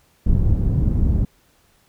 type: low-pass noise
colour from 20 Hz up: pink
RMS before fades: -17 dBFS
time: 0.26-1.25 s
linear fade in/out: 5 ms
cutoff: 160 Hz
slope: 12 dB/octave
effects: pink hiss -59 dBFS RMS until 1.88 s